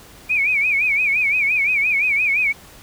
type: tone with vibrato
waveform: sine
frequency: 2353 Hz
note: D7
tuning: 3 cents sharp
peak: -15 dBFS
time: 0.29-2.53 s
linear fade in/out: 20 ms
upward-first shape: sine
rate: 5.8 Hz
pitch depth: 130 cents each way
effects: pink hiss -44 dBFS RMS until 2.82 s